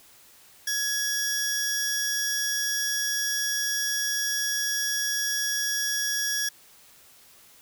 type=tone pair together; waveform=sawtooth; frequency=1675 / 5634 Hz; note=G#6 / F8; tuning=+14 / +14 cents; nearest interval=octave + major sixth; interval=2100 cents; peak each=-25 dBFS; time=0.67-6.49 s; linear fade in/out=5 ms; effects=white hiss -54 dBFS RMS until 7.61 s